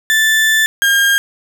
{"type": "tone pair in turn", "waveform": "35% pulse", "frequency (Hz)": [1760, 1612.9], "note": ["A6", "G6"], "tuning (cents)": [0, 49], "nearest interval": "major second", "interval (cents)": 151, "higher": "first", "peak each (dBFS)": [-8, -8], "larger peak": "neither", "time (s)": [[0.1, 0.66], [0.82, 1.18]], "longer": "first", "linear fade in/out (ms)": 0, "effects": []}